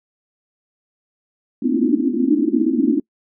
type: band-pass noise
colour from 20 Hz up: pink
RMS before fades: -17 dBFS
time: 1.62-3 s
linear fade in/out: 5 ms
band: 230 to 340 Hz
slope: 96 dB/octave
effects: noise-tail reverb RT60 0.1 s tail -25 dB re dry